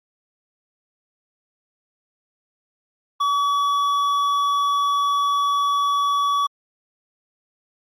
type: tone with hard clipping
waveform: sine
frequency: 1138 Hz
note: C#6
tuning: 45 cents sharp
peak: -19 dBFS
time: 3.2-6.47 s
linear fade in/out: 10 ms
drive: 7 dB
effects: Opus 48 kbps